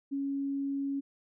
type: tone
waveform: sine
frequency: 277.2 Hz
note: C#4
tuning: in tune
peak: -30 dBFS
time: 0.11-1.01 s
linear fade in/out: 20 ms
effects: none